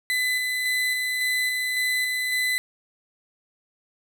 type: tone with tremolo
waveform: 35% pulse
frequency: 2009 Hz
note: B6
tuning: 29 cents sharp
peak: -20 dBFS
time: 0.1-2.58 s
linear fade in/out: 0 ms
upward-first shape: square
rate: 1.8 Hz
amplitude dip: 25%
effects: none